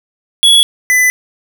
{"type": "tone pair in turn", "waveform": "square", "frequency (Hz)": [3371, 2004], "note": ["G#7", "B6"], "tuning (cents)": [25, 25], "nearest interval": "major sixth", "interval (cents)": 900, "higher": "first", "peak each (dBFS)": [-5, -8], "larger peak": "first", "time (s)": [[0.43, 0.63], [0.9, 1.1]], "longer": "neither", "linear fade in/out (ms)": 0, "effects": []}